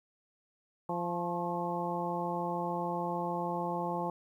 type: harmonic tone with a mistuned harmonic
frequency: 173.4 Hz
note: F3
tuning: 12 cents flat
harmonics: 1 / 2 / 3 / 4 / 5 / 6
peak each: -38 / -39 / -39 / -40 / -36 / -41 dBFS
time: 0.89-4.1 s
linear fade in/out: 2 ms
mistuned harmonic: 6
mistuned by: +58 cents
effects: 11-bit